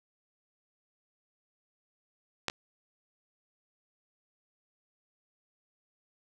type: clicks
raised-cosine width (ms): 0.2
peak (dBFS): -12 / -23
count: 2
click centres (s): 2.483 / 2.499
effects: none